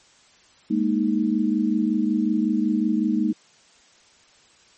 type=chord; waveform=sine; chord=Ab suspended second; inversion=none; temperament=equal; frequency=207.7 / 233.1 / 311.1 Hz; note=Ab3 / Bb3 / Eb4; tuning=0 / 0 / 0 cents; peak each=-23 dBFS; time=0.7-3.33 s; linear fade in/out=10 ms; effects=white hiss -55 dBFS RMS until 4.77 s + MP3 32 kbps